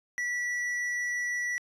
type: tone with hard clipping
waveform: triangle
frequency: 1951 Hz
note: B6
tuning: 22 cents flat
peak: -30 dBFS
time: 0.18-1.58 s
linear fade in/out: 0 ms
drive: 9 dB
effects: resampled to 32000 Hz